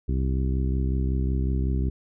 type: harmonic tone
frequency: 65.41 Hz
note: C2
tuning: in tune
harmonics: 1 / 2 / 3 / 4 / 5 / 6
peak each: -23 / -29 / -33 / -35 / -37 / -39 dBFS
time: 0.08-1.9 s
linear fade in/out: 10 ms
effects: none